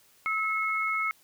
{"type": "tone pair together", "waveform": "sine", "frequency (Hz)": [1296, 2180], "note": ["E6", "C#7"], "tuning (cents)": [-30, -29], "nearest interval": "major sixth", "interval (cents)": 901, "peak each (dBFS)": [-29, -28], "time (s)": [0.26, 1.11], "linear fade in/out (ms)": 0, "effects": ["white hiss -61 dBFS RMS until 1.23 s"]}